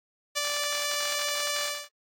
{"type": "tone with ADSR envelope", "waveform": "5% pulse", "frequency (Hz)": 585, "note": "D5", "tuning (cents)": -7, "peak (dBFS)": -13, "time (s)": [0.35, 1.89], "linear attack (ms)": 26, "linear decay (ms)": 20, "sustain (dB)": -3, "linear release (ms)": 250, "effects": ["AAC 48 kbps"]}